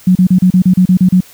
sine tone bursts, 183.4 Hz, F#3, 15 cents flat, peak -4 dBFS, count 10, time 0.07-1.206 s, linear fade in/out 5 ms, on 83 ms, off 34 ms, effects white hiss -40 dBFS RMS until 1.33 s

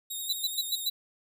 10% pulse tone with vibrato, 3729 Hz, A#7, in tune, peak -27 dBFS, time 0.1-0.89 s, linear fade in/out 10 ms, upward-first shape sine, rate 12 Hz, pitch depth 32 cents each way
square tone bursts, 3951 Hz, B7, in tune, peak -26 dBFS, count 5, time 0.29-0.9 s, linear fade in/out 10 ms, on 42 ms, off 100 ms
effects none

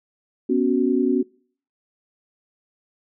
sine chord, B suspended second, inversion none, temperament just, 246.9 / 277.8 / 370.4 Hz, B3 / C#4 / F#4, 0 / +4 / +2 cents, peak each -21 dBFS, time 0.49-1.23 s, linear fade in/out 10 ms, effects noise-tail reverb RT60 0.5 s tail -25 dB re dry

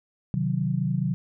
sine chord, C diminished, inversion none, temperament equal, 130.81 / 155.56 / 185 Hz, C3 / Eb3 / Gb3, 0 / 0 / 0 cents, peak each -27 dBFS, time 0.34-1.14 s, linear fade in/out 0 ms, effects none

